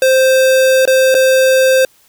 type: tone with dropouts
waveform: square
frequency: 523.3 Hz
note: C5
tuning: in tune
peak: -8 dBFS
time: 0.02-1.85 s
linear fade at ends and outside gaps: 2 ms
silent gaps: 0.854-0.875 / 1.144-1.149 s
effects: white hiss -51 dBFS RMS until 2.08 s